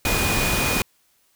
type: tone in noise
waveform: sine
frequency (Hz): 2462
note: D#7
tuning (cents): -19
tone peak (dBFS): -26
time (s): 0.05-0.82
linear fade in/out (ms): 2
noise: pink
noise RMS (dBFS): -22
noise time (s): 0.05-0.82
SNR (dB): -7
effects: white hiss -63 dBFS RMS until 1.35 s